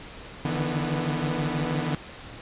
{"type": "tone cluster", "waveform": "sawtooth", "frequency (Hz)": [146, 152.1, 164.8, 245.8], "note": ["D3", "D#3", "E3", "B3"], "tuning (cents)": [-10, -39, 0, -8], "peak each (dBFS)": -27, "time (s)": [0.45, 1.95], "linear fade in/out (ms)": 2, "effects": ["pink hiss -42 dBFS RMS until 2.41 s", "resampled to 8000 Hz"]}